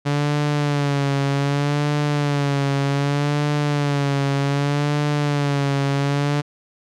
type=tone with vibrato; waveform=sawtooth; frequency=143.2 Hz; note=D3; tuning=43 cents flat; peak=-14 dBFS; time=0.05-6.42 s; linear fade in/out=20 ms; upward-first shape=sine; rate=0.65 Hz; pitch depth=50 cents each way; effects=low-pass 6000 Hz 12 dB/octave